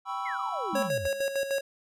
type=chord; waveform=triangle; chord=C# half-diminished seventh; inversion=second; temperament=equal; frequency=784 / 987.8 / 1108.7 / 1318.5 Hz; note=G5 / B5 / C#6 / E6; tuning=0 / 0 / 0 / 0 cents; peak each=-34 / -34 / -36 / -34 dBFS; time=0.05-0.9 s; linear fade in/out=50 ms
type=exponential sweep; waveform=sine; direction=down; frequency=2259 to 75.3 Hz; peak=-34 dBFS; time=0.25-1.08 s; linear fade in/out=10 ms
type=tone with exponential decay; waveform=sine; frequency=207.7 Hz; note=G#3; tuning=in tune; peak=-31 dBFS; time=0.73-1.33 s; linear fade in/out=2 ms; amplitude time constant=130 ms
type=tone with tremolo; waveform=square; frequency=550 Hz; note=C#5; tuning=14 cents flat; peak=-26 dBFS; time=0.75-1.61 s; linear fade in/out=5 ms; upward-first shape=square; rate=6.6 Hz; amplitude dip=60%
effects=resampled to 32000 Hz